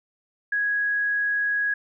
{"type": "tone", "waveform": "sine", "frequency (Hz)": 1661.2, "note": "G#6", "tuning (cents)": 0, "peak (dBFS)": -21, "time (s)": [0.52, 1.74], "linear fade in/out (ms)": 5, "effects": []}